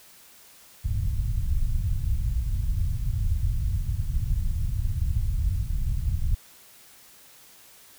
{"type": "low-pass noise", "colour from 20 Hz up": "pink", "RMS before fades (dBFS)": -25, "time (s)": [0.84, 6.35], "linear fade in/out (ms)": 10, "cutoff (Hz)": 110, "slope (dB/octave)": 24, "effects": ["white hiss -52 dBFS RMS until 7.98 s"]}